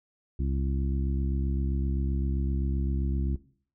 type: harmonic tone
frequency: 67.7 Hz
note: C#2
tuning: 40 cents flat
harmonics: 1 / 2 / 3 / 4 / 5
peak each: -27 / -33 / -37 / -39 / -41 dBFS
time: 0.39-3.36 s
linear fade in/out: 5 ms
effects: noise-tail reverb RT60 0.5 s tail -17 dB re dry